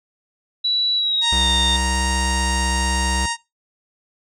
sine tone with pitch glide, 3933 to 3648 Hz, B7 to A#7, -8 to -38 cents, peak -17 dBFS, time 0.64-1.77 s, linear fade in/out 10 ms, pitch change -130 cents, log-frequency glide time 0.95-1.46 s
harmonic tone, 932.3 Hz, A#5, in tune, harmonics 1 / 2 / 3 / 4 / 5 / 6 / 7 / 8 / 9 / 10, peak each -25 / -28 / -30 / -31 / -32 / -33 / -33 / -34 / -35 / -35 dBFS, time 1.21-3.37 s, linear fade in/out 50 ms
square tone, 65.41 Hz, C2, in tune, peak -22 dBFS, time 1.32-3.26 s, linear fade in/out 5 ms
effects noise-tail reverb RT60 0.2 s tail -18 dB re dry

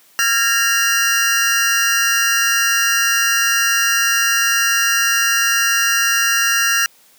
square tone cluster, 1379 / 1638 / 1839 / 2786 / 5760 Hz, F6 / G#6 / A#6 / F7 / F#8, -22 / -24 / -24 / -5 / -47 cents, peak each -21 dBFS, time 0.19-6.86 s, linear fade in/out 0 ms, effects white hiss -51 dBFS RMS until 7.18 s + high-pass 150 Hz 12 dB/octave

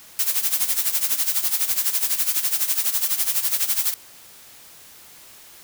blue noise with tremolo, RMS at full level -19 dBFS, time 0.19-3.94 s, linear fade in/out 0 ms, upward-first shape sine, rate 12 Hz, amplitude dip 75%, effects white hiss -46 dBFS RMS until 5.63 s

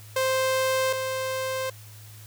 sawtooth tone pair in turn, 523.3 / 523.3 Hz, C5 / C5, 0 / 0 cents, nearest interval unison, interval 0 cents, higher neither, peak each -18 / -23 dBFS, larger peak first, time 0.16-0.93 / 0.93-1.7 s, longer neither, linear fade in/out 5 ms, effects added 106 Hz sine -44 dBFS peak until 2.26 s + white hiss -50 dBFS RMS until 2.26 s

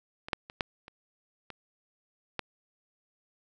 clicks, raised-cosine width 0.3 ms, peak -24 / -10 / -27 / -12 / -30 / -25 / -15 dBFS, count 7, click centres 0.285 / 0.332 / 0.499 / 0.608 / 0.881 / 1.503 / 2.393 s, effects none

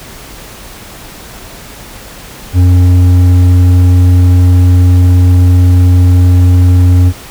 sine tone with hard clipping, 90 Hz, F#2, 47 cents flat, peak -4 dBFS, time 2.53-7.13 s, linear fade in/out 50 ms, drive 6 dB, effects added 50 Hz sine -39 dBFS peak until 7.3 s + pink hiss -30 dBFS RMS until 7.3 s

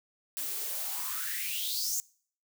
blue noise with high-pass filter sweep, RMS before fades -34 dBFS, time 0.37-2 s, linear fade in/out 0 ms, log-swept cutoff 260 to 6900 Hz, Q 6.8, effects noise-tail reverb RT60 0.5 s tail -23 dB re dry

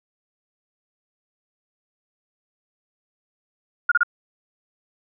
sine tone bursts, 1422 Hz, F6, 31 cents sharp, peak -13 dBFS, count 3, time 3.89-4.033 s, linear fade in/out 5 ms, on 27 ms, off 31 ms, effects none

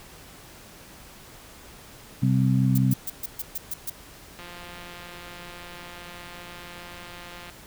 harmonic tone, 65 Hz, C2, 11 cents flat, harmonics 2 / 3 / 4, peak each -20 / -24 / -26 dBFS, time 2.22-2.94 s, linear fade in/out 10 ms
violet noise bursts, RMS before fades -30 dBFS, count 8, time 2.75-3.9 s, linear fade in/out 5 ms, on 30 ms, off 130 ms
click train, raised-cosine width 0.3 ms, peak -26 dBFS, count 545, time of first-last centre 4.39-7.499 s, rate 175 Hz
effects pink hiss -47 dBFS RMS until 7.66 s

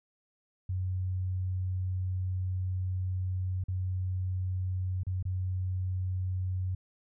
sine tone with dropouts, 92.5 Hz, F#2, in tune, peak -29 dBFS, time 0.69-6.75 s, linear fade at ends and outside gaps 5 ms, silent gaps 3.639-3.683 / 5.034-5.067 / 5.227-5.252 s, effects none

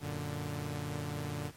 sawtooth chord, Gb augmented, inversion none, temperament equal, 92.5 / 116.54 / 146.83 Hz, Gb2 / Bb2 / D3, 0 / 0 / 0 cents, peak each -38 / -38 / -34 dBFS, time 0-1.52 s, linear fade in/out 50 ms, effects pink hiss -57 dBFS RMS until 1.56 s + MP3 64 kbps

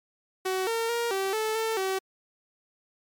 sawtooth tone with pitch steps, 375.7 / 456.8 / 470.1 / 386.7 / 436.5 / 446.1 / 381.5 Hz, F#4 / A#4 / A#4 / G4 / A4 / A4 / G4, +26 / -35 / +15 / -24 / -14 / +24 / -47 cents, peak -22 dBFS, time 0.45-1.99 s, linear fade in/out 10 ms, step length 220 ms, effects MP3 96 kbps

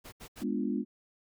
pink noise bursts, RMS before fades -47 dBFS, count 3, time 0.04-0.44 s, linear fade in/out 20 ms, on 84 ms, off 74 ms
sine chord, G# diminished seventh, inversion none, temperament equal, 207.7 / 246.9 / 293.7 / 349.2 Hz, G#3 / B3 / D4 / F4, 0 / 0 / 0 / 0 cents, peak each -33 / -33 / -35 / -38 dBFS, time 0.4-0.85 s, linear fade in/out 50 ms
effects none

